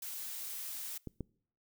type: noise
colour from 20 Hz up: blue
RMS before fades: -42 dBFS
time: 0.02-0.98 s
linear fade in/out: 5 ms
type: clicks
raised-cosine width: 3 ms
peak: -28 / -25 dBFS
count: 2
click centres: 1.073 / 1.207 s
effects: noise-tail reverb RT60 0.6 s tail -25 dB re dry